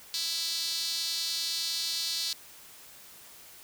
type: tone with high-pass filter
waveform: sawtooth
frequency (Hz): 330.3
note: E4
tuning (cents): +4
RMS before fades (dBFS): -32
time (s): 0.14-2.33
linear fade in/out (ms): 0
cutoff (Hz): 4300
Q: 4.2
effects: white hiss -51 dBFS RMS until 3.63 s